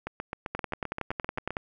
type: two click trains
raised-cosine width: 0.5 ms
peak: -18 / -15 dBFS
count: 12 / 12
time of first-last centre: 0.07-1.506 / 0.55-1.569 s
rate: 7.66 / 10.8 Hz
effects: none